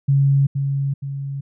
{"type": "tone with echo", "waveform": "sine", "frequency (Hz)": 138.59, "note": "C#3", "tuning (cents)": 0, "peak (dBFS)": -12, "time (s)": [0.08, 0.47], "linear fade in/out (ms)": 10, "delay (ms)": 470, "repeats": 2, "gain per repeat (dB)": -6, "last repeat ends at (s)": 1.41, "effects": []}